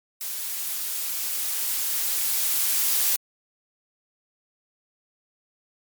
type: noise with level ramp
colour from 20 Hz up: blue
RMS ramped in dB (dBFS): -31 to -21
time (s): 0.21-3.16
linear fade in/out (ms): 0
effects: MP3 96 kbps